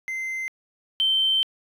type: tone pair in turn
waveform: triangle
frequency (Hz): 2074 / 3107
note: C7 / G7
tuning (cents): -16 / -16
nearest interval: perfect fifth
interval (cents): 700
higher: second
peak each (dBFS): -25 / -15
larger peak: second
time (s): 0.08-0.48 / 1-1.43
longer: second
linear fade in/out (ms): 0
effects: tanh soft clip ceiling -16 dBFS